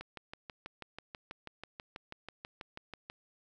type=click train; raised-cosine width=0.3 ms; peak=-27 dBFS; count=20; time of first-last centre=0.01-3.099 s; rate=6.15 Hz; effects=none